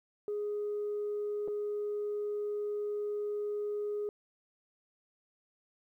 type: tone with dropouts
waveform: sine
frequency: 415.3 Hz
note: G#4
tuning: in tune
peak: -31 dBFS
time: 0.28-4.09 s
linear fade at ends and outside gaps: 1 ms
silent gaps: 1.477-1.482 s
effects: tanh soft clip ceiling -29 dBFS + 12-bit